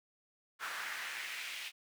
brown noise with high-pass filter sweep, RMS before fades -42 dBFS, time 0.59-1.72 s, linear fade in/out 50 ms, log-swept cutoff 1400 to 2700 Hz, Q 2.4, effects none

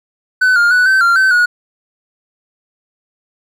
triangle tone with pitch steps, 1508 / 1410 / 1482 / 1543 / 1385 / 1536 / 1452 Hz, F#6 / F6 / F#6 / G6 / F6 / G6 / F#6, +32 / +16 / +2 / -28 / -15 / -36 / -33 cents, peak -6 dBFS, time 0.41-1.46 s, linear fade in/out 10 ms, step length 150 ms, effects none

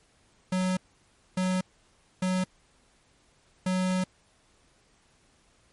square tone bursts at uneven times, 185 Hz, F#3, in tune, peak -25 dBFS, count 4, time 0.52-0.77 / 1.37-1.61 / 2.22-2.44 / 3.66-4.04 s, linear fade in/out 5 ms, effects pink hiss -64 dBFS RMS until 5.72 s + MP3 48 kbps

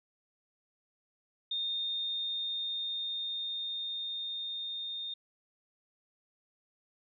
sine tone with level ramp, 3655 Hz, A#7, 35 cents flat, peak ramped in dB -31 to -36 dBFS, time 1.51-5.14 s, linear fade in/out 5 ms, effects none

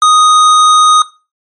square tone, 1244.5 Hz, D#6, in tune, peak -5 dBFS, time 0.02-1.02 s, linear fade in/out 2 ms, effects noise-tail reverb RT60 0.3 s tail -18 dB re dry + MP3 48 kbps

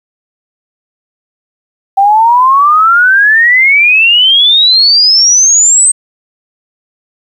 sine exponential sweep, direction up, 773 to 8372 Hz, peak -3 dBFS, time 1.97-5.92 s, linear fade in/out 10 ms, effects 7-bit

